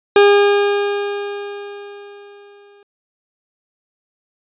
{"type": "tone with exponential decay", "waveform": "40% pulse", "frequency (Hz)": 406.1, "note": "G#4", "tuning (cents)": -39, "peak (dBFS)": -5, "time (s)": [0.16, 2.83], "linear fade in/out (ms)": 2, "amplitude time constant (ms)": 580, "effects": ["resampled to 8000 Hz"]}